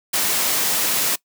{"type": "noise", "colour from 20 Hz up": "white", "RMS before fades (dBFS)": -20, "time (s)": [0.13, 1.16], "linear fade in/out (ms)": 10, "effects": ["noise-tail reverb RT60 0.1 s tail -22 dB re dry", "high-pass 150 Hz 12 dB/octave"]}